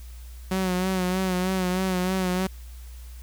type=tone with vibrato; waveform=sawtooth; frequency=185 Hz; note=F#3; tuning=in tune; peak=-19 dBFS; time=0.51-2.47 s; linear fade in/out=5 ms; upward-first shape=sine; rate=3.2 Hz; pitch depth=43 cents each way; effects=added 60 Hz sine -38 dBFS peak until 3.22 s + white hiss -53 dBFS RMS until 3.22 s